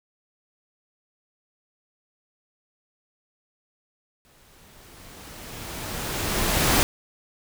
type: noise with exponential growth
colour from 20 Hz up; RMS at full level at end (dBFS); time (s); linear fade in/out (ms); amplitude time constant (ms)
pink; -18; 4.25-6.83; 0; 560
effects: none